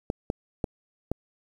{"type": "clicks", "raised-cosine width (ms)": 2, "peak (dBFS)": -13, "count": 4, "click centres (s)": [0.101, 0.301, 0.642, 1.116], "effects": ["8-bit"]}